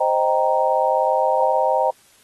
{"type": "chord", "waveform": "sine", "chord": "C minor seventh", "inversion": "none", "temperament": "equal", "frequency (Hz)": [523.3, 622.3, 784, 932.3], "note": ["C5", "Eb5", "G5", "Bb5"], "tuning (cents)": [0, 0, 0, 0], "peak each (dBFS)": -21, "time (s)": [0, 1.91], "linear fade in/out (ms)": 10, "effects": ["white hiss -54 dBFS RMS until 2.23 s", "AAC 32 kbps"]}